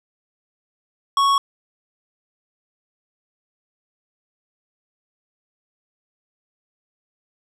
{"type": "tone with tanh clipping", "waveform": "sine", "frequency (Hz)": 1108.7, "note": "C#6", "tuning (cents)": 0, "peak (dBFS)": -16, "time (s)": [1.17, 1.38], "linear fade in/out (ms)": 2, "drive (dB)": 14, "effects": []}